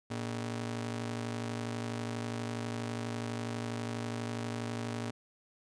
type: ring-modulated tone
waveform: sawtooth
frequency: 174.61 Hz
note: F3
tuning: in tune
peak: -28 dBFS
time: 0.1-5.11 s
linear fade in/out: 10 ms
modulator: 61.2 Hz
effects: resampled to 22050 Hz